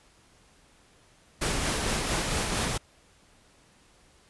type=noise with tremolo; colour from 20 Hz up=pink; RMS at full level=-27 dBFS; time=1.41-2.78 s; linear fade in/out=10 ms; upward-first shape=sine; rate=4.4 Hz; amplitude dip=30%; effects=pink hiss -60 dBFS RMS until 4.29 s + resampled to 24000 Hz